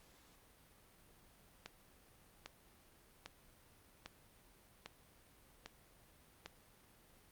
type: click train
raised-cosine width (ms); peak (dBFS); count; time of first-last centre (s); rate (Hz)
0.2; -29; 7; 1.66-6.46; 1.25
effects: pink hiss -66 dBFS RMS until 7.31 s + Opus 48 kbps